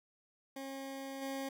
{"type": "tone with level steps", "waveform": "20% pulse", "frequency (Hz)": 270.7, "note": "C#4", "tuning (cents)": -41, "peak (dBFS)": [-37, -33], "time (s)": [0.56, 1.49], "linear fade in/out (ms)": 5, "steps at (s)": 1.21, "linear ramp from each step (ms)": 20, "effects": []}